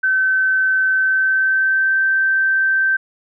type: tone with pitch glide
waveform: sine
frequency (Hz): 1533 to 1556.2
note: G6 to G6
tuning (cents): -39 to -13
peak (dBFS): -13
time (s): 0.03-2.97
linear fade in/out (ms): 10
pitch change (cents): +26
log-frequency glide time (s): 0.91-1.98
effects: none